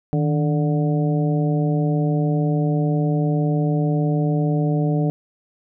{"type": "harmonic tone with a mistuned harmonic", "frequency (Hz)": 146.83, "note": "D3", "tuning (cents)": 0, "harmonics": [1, 2, 3, 4, 5], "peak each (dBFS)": [-18, -24, -28, -30, -32], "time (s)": [0.13, 5.1], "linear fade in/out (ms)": 0, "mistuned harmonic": 1, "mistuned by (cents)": 100, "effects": []}